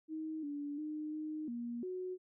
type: tone with pitch steps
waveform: sine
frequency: 314.8 / 289 / 305.1 / 308.3 / 237.6 / 367.8 Hz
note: D#4 / D4 / D#4 / D#4 / A#3 / F#4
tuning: +20 / -28 / -34 / -16 / +33 / -10 cents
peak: -38 dBFS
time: 0.08-2.18 s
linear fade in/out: 50 ms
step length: 350 ms
effects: none